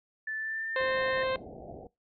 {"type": "tone with pitch glide", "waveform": "sine", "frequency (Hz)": [1754, 1824.3], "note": ["A6", "A#6"], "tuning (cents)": [-6, -38], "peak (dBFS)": -32, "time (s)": [0.27, 1.23], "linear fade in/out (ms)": 5, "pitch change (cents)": 68, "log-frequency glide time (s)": [0.37, 0.93]}
{"type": "harmonic tone", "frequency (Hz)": 523.3, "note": "C5", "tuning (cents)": 0, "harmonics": [1, 2, 3, 4, 5, 6, 7, 8], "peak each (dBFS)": [-29, -35, -39, -41, -43, -45, -46, -47], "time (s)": [0.76, 1.36], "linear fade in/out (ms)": 2}
{"type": "low-pass noise", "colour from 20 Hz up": "white", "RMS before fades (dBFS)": -45, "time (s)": [0.8, 1.87], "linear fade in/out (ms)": 2, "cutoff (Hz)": 770, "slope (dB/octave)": 96}
{"effects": ["noise-tail reverb RT60 0.2 s tail -21 dB re dry"]}